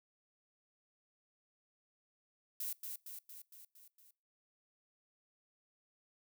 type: noise with echo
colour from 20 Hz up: violet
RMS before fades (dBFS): -40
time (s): 2.6-2.73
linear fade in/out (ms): 5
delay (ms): 230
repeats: 6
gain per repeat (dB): -4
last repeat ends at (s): 4.11
effects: noise-tail reverb RT60 0.4 s tail -24 dB re dry